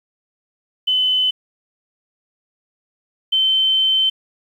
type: tone pair in turn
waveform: sine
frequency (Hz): 3028 / 3086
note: F#7 / G7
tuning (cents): +39 / -28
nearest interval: unison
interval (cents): 33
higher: second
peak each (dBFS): -14 / -13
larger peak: second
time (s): 0.87-1.31 / 3.32-4.1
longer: second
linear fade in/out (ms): 10
effects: 8-bit